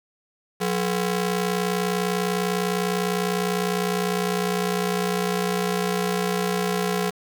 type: ring-modulated tone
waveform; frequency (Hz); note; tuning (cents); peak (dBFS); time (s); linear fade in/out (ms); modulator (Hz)
sawtooth; 301.9; D4; +48; -15; 0.6-7.11; 20; 121
effects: 7-bit